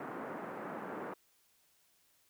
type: band-pass noise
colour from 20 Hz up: pink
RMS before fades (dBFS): -43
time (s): 0-1.14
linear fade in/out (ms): 5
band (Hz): 200 to 1600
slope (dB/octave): 24
effects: white hiss -71 dBFS RMS until 2.29 s